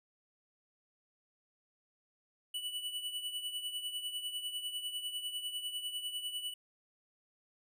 square tone with tremolo, 2960 Hz, F#7, in tune, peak -35 dBFS, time 2.54-6.54 s, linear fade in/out 5 ms, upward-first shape triangle, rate 10 Hz, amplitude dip 70%, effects none

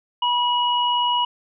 sine tone pair together, 971.4 / 2911 Hz, B5 / F#7, -29 / -29 cents, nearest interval octave + perfect fifth, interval 1900 cents, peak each -19 / -22 dBFS, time 0.22-1.25 s, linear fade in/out 5 ms, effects none

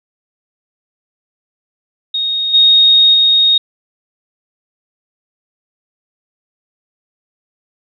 sine tone with level steps, 3729 Hz, A#7, in tune, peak -14 / -5 / -7 dBFS, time 2.14-3.58 s, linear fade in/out 5 ms, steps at 2.53 / 3.13 s, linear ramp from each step 20 ms, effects none

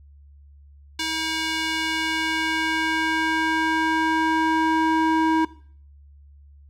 square tone with band-pass filter sweep, 320 Hz, D#4, 49 cents sharp, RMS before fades -22 dBFS, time 0.99-5.45 s, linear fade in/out 5 ms, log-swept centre 3800 to 770 Hz, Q 1.1, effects noise-tail reverb RT60 0.5 s tail -18 dB re dry + added 71 Hz sine -46 dBFS peak until 6.69 s

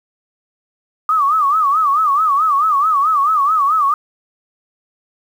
sine tone with vibrato, 1196 Hz, D6, 31 cents sharp, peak -11 dBFS, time 1.09-3.94 s, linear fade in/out 2 ms, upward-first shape sine, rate 4.6 Hz, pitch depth 150 cents each way, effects 7-bit

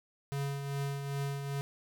square tone with tremolo, 140 Hz, C#3, 18 cents sharp, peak -32 dBFS, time 0.32-1.61 s, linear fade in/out 0 ms, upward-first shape triangle, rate 2.5 Hz, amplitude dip 50%, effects none

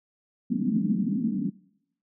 white band-pass noise, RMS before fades -26 dBFS, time 0.5-1.5 s, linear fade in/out 10 ms, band 180 to 250 Hz, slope 48 dB/octave, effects noise-tail reverb RT60 0.8 s tail -23 dB re dry

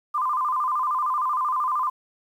sine tone with vibrato, 1108.7 Hz, C#6, in tune, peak -21 dBFS, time 0.14-1.9 s, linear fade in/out 10 ms, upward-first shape square, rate 13 Hz, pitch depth 130 cents each way, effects 9-bit

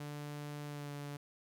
sawtooth tone with pitch glide, 146.83 to 144.22 Hz, D3 to D3, 0 to -31 cents, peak -38 dBFS, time 0-1.17 s, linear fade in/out 5 ms, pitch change -31 cents, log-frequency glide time 0.66-0.91 s, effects none

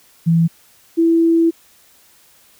sine tone pair in turn, 166 / 331.4 Hz, E3 / E4, +12 / +9 cents, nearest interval octave, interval 1197 cents, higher second, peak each -10 dBFS, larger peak neither, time 0.26-0.48 / 0.97-1.51 s, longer second, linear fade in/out 20 ms, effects white hiss -51 dBFS RMS until 2.59 s

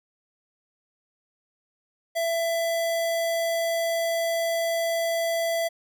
square tone, 667 Hz, E5, 20 cents sharp, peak -24 dBFS, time 2.15-5.69 s, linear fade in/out 20 ms, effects none

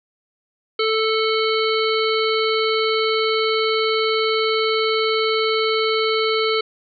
harmonic tone, 440 Hz, A4, in tune, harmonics 1 / 3 / 5 / 7 / 9 / 10, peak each -19 / -24 / -26 / -27 / -29 / -29 dBFS, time 0.79-6.61 s, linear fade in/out 5 ms, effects none

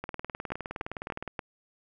two click trains, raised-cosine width 0.5 ms, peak -20 / -17 dBFS, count 25 / 4, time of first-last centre 0.04-1.277 / 0.52-1.392 s, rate 19.4 / 3.44 Hz, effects none

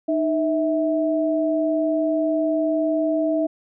sine tone pair together, 308.7 / 650.3 Hz, D#4 / E5, -14 / -24 cents, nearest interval octave + minor second, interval 1290 cents, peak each -21 dBFS, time 0.08-3.47 s, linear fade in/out 10 ms, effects none

